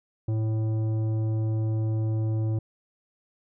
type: tone with tanh clipping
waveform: sine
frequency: 110 Hz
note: A2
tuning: in tune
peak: -25 dBFS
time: 0.28-2.59 s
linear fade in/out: 5 ms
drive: 11 dB
effects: none